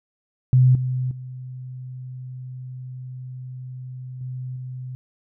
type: tone with level steps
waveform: sine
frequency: 127.7 Hz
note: C3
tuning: 42 cents flat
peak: -11 / -21 / -32 / -28 / -30 dBFS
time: 0.53-4.95 s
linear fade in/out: 0 ms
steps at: 0.75 / 1.11 / 4.21 / 4.56 s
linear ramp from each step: 2 ms
effects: none